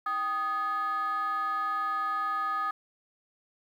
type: tone with frequency modulation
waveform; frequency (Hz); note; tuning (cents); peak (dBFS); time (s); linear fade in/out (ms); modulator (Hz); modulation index
sine; 1244.5; D#6; 0; -26; 0.06-2.71; 5; 460; 0.58
effects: tanh soft clip ceiling -24 dBFS + 10-bit